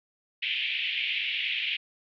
white band-pass noise, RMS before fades -30 dBFS, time 0.42-1.77 s, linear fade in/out 10 ms, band 2200 to 3200 Hz, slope 48 dB/octave, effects none

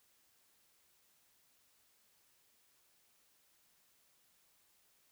silence, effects white hiss -72 dBFS RMS until 5.11 s

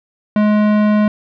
sine tone with tanh clipping, 210.7 Hz, G#3, 25 cents sharp, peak -12 dBFS, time 0.36-1.08 s, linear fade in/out 2 ms, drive 18 dB, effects none

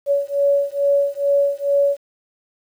sine beating tone pair, 563 / 565.3 Hz, C#5 / C#5, +27 / +34 cents, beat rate 2.3 Hz, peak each -18 dBFS, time 0.06-1.97 s, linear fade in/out 50 ms, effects 8-bit

